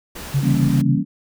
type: noise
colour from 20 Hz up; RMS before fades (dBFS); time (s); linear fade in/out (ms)
pink; -33; 0.15-0.82; 10
type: tone with tremolo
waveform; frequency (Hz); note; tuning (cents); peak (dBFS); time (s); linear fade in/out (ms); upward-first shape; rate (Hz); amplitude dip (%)
sine; 139; C#3; +5; -14; 0.34-0.98; 5; sine; 7.5; 65
type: chord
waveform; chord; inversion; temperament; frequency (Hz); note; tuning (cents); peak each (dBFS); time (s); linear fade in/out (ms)
sine; E diminished seventh; none; equal; 164.81 / 196 / 233.1 / 277.2; E3 / G3 / Bb3 / Db4; 0 / 0 / 0 / 0; -22; 0.41-1.05; 50
effects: none